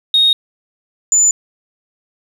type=tone pair in turn; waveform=sine; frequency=3729 / 7017 Hz; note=A#7 / A8; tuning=0 / -6 cents; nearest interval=major seventh; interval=1094 cents; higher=second; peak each=-7 dBFS; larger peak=neither; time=0.14-0.33 / 1.12-1.31 s; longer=neither; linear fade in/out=2 ms; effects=tanh soft clip ceiling -4 dBFS + 7-bit